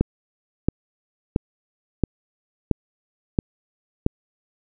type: click train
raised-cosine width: 3 ms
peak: -4 dBFS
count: 7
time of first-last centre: 0.01-4.064 s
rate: 1.48 Hz
effects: none